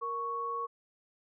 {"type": "tone pair together", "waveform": "sine", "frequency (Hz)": [467.1, 1109.8], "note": ["A#4", "C#6"], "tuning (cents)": [3, 2], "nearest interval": "octave + minor third", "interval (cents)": 1499, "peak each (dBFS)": [-40, -33], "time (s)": [0.01, 0.67], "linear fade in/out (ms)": 20, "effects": []}